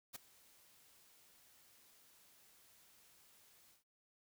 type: noise with ADSR envelope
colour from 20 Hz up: white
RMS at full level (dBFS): -45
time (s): 0.13-3.84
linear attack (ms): 27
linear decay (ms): 8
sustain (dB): -22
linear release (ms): 130
effects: none

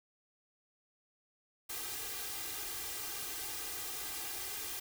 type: noise with comb filter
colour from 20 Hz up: white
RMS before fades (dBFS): -41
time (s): 1.69-4.8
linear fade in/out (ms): 10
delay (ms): 2.5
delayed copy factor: +1
effects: none

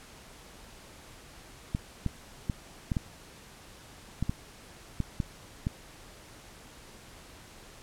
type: clicks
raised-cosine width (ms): 5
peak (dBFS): -16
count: 10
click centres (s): 1.749 / 2.063 / 2.498 / 2.918 / 2.968 / 4.226 / 4.295 / 5.003 / 5.202 / 5.669
effects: pink hiss -51 dBFS RMS until 7.82 s + low-pass 11000 Hz 12 dB/octave

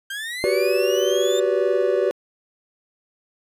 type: linear sweep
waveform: 30% pulse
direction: up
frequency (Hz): 1568 to 3618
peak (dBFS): -25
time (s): 0.1-1.4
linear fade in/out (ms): 5
type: chord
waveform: triangle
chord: G major seventh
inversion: third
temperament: equal with one note detuned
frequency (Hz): 370 / 392 / 493.9 / 573.9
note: F#4 / G4 / B4 / D5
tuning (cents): 0 / 0 / 0 / -40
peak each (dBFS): -21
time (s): 0.44-2.11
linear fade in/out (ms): 0
effects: resampled to 32000 Hz

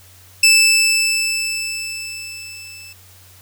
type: tone with level ramp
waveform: 20% pulse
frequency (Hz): 2637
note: E7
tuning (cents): 0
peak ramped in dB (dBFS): -3 to -32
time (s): 0.43-2.93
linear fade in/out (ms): 5
effects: added 92 Hz sine -47 dBFS peak until 3.41 s + white hiss -47 dBFS RMS until 3.41 s

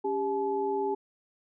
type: tone cluster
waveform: sine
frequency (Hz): 280.2 / 398.5 / 858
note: C#4 / G4 / A5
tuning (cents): +19 / +28 / -44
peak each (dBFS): -37 / -28 / -32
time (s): 0.04-0.95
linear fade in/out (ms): 10
effects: none

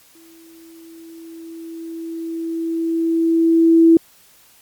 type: tone with exponential growth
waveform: sine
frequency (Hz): 329.6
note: E4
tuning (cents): 0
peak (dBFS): -6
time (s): 0.15-3.97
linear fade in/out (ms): 2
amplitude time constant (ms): 830
effects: white hiss -51 dBFS RMS until 4.61 s + Opus 48 kbps

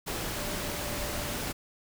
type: tone in noise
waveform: sine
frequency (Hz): 587.3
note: D5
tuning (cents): 0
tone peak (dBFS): -42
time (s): 0.35-1.38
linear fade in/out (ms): 20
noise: pink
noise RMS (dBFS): -34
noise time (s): 0.06-1.53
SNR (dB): -11
effects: none

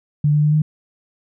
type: tone with pitch steps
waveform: sine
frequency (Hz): 147.8 / 149.2 / 150.4 / 153.3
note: D3 / D3 / D3 / D#3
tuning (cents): +11 / +28 / +42 / -25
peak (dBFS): -12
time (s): 0.24-0.62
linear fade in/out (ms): 5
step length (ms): 95
effects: none

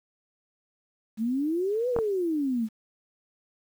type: exponential two-way sweep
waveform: sine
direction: up then down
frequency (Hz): 211.9 to 509 to 211.9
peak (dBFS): -24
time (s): 1.17-2.69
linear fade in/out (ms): 50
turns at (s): 1.89
type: clicks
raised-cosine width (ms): 1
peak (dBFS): -15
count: 2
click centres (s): 1.964 / 1.988
effects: 9-bit

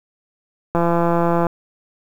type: click train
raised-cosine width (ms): 1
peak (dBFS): -5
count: 123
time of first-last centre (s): 0.75-1.468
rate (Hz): 170
effects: 7-bit

